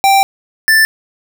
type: tone pair in turn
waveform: square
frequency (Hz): 784 / 1766.6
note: G5 / A6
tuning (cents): 0 / +6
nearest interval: octave + major second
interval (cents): 1406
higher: second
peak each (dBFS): -7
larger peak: neither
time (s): 0.04-0.23 / 0.68-0.85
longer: first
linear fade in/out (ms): 0
effects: none